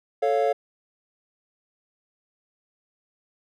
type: chord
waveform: triangle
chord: A augmented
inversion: none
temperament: equal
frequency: 440 / 554.4 / 698.5 Hz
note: A4 / C#5 / E#5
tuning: 0 / 0 / 0 cents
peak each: -22 dBFS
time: 0.22-0.53 s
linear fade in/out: 10 ms
effects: none